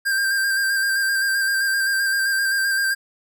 square tone with vibrato, 1586 Hz, G6, 20 cents sharp, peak -19 dBFS, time 0.05-2.95 s, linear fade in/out 20 ms, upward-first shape square, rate 7.7 Hz, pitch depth 24 cents each way, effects none

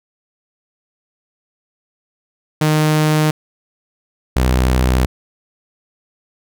sawtooth tone pair in turn, 153.9 / 63.3 Hz, D#3 / B1, -19 / +43 cents, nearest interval octave + minor third, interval 1538 cents, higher first, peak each -8 dBFS, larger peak neither, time 2.61-3.31 / 4.36-5.06 s, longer neither, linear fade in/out 5 ms, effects none

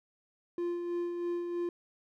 triangle tone with tremolo, 347.7 Hz, F4, 8 cents flat, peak -28 dBFS, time 0.58-1.69 s, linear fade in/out 2 ms, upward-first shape sine, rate 3.1 Hz, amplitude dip 40%, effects none

